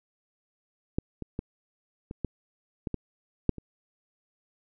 clicks, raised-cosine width 3 ms, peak -13 / -22 / -18 / -24 / -16 / -18 / -17 / -8 / -26 dBFS, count 9, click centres 0.985 / 1.223 / 1.391 / 2.111 / 2.247 / 2.872 / 2.943 / 3.493 / 3.583 s, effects none

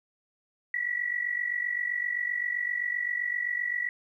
sine tone with amplitude modulation, 1942 Hz, B6, 30 cents flat, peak -24 dBFS, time 0.74-3.89 s, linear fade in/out 2 ms, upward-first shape sine, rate 47.7 Hz, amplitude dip 75%, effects 11-bit

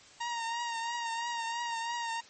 sawtooth tone with vibrato, 932.3 Hz, A#5, in tune, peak -29 dBFS, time 0.2-2.21 s, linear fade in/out 10 ms, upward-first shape triangle, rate 3 Hz, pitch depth 45 cents each way, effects white hiss -55 dBFS RMS until 2.29 s + MP3 32 kbps

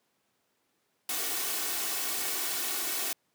white noise with comb filter, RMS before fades -32 dBFS, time 1.09-3.13 s, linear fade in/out 2 ms, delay 2.7 ms, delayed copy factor +0.6, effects pink hiss -74 dBFS RMS until 3.34 s + high-pass 200 Hz 12 dB/octave

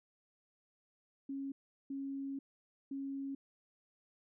sine tone bursts at uneven times, 274.2 Hz, C#4, 19 cents flat, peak -38 dBFS, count 3, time 1.29-1.52 / 1.9-2.39 / 2.91-3.35 s, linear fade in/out 5 ms, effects none

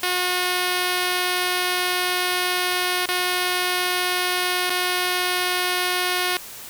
5% pulse tone with dropouts, 361.5 Hz, F#4, 40 cents flat, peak -9 dBFS, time 0.03-6.37 s, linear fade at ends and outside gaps 1 ms, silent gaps 3.057-3.087 / 4.697-4.702 s, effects white hiss -38 dBFS RMS until 6.69 s

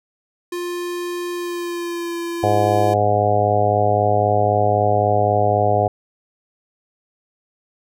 square tone with pitch glide, 351.4 to 340.6 Hz, F4 to F4, +11 to -43 cents, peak -24 dBFS, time 0.52-2.94 s, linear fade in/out 5 ms, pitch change -54 cents, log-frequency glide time 1.33-2.17 s
harmonic tone, 103.83 Hz, G#2, in tune, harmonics 1 / 2 / 3 / 4 / 5 / 6 / 7 / 8, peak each -21 / -30 / -30 / -23 / -22 / -21 / -18 / -27 dBFS, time 2.43-5.88 s, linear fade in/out 5 ms
effects none

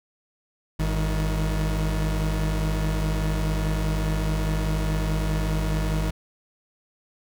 40% pulse tone pair together, 51.08 / 158.1 Hz, G#1 / D#3, -28 / +28 cents, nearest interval octave + minor sixth, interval 1956 cents, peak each -23 / -26 dBFS, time 0.79-6.11 s, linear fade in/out 10 ms, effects none

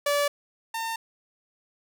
sawtooth tone pair in turn, 577 / 906.5 Hz, D5 / A#5, -31 / -49 cents, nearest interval minor sixth, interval 782 cents, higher second, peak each -18 / -25 dBFS, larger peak first, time 0.06-0.28 / 0.74-0.96 s, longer neither, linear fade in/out 5 ms, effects none

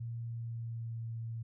sine tone with pitch glide, 116.54 to 114.34 Hz, A#2 to A#2, 0 to -33 cents, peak -37 dBFS, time 0-1.43 s, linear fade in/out 10 ms, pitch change -33 cents, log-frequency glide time 0.21-1.11 s, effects none

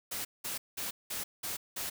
white noise bursts, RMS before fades -37 dBFS, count 6, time 0.11-1.9 s, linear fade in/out 10 ms, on 140 ms, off 190 ms, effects none

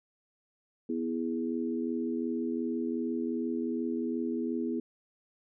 sine chord, E major, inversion second, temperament equal, 246.9 / 329.6 / 415.3 Hz, B3 / E4 / G#4, 0 / 0 / 0 cents, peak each -32 / -34 / -37 dBFS, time 0.89-4.8 s, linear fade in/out 5 ms, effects none

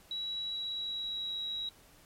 sine tone with pitch glide, 3900 to 3864 Hz, B7 to B7, -23 to -39 cents, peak -34 dBFS, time 0.11-1.69 s, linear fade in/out 2 ms, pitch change -16 cents, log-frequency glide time 0.46-1.42 s, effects pink hiss -60 dBFS RMS until 2.05 s + MP3 64 kbps

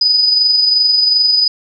sine tone with amplitude modulation, 4978 Hz, D#8, in tune, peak -7 dBFS, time 0.01-1.48 s, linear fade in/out 5 ms, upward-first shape sine, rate 22.7 Hz, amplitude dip 40%, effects none

